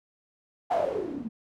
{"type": "noise with low-pass filter sweep", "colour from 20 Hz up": "blue", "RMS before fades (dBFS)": -29, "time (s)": [0.7, 1.29], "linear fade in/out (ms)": 20, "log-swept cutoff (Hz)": [790, 210], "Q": 9.7, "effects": []}